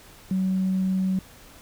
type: tone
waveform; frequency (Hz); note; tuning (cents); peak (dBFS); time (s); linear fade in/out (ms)
sine; 188.3; F#3; +31; -20; 0.31-1.19; 2
effects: tanh soft clip ceiling -16 dBFS + pink hiss -49 dBFS RMS until 1.61 s